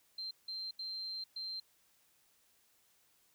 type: tone bursts at uneven times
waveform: sine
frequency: 4145 Hz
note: C8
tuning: 17 cents flat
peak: -39 dBFS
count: 4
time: 0.18-0.31 / 0.48-0.71 / 0.79-1.24 / 1.36-1.6 s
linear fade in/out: 5 ms
effects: white hiss -71 dBFS RMS until 3.34 s